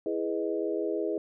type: chord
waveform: sine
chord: E major seventh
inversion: none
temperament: equal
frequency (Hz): 329.6 / 415.3 / 493.9 / 622.3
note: E4 / G#4 / B4 / D#5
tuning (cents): 0 / 0 / 0 / 0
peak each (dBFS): -32 / -31 / -35 / -36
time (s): 0.06-1.18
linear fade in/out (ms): 2
effects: none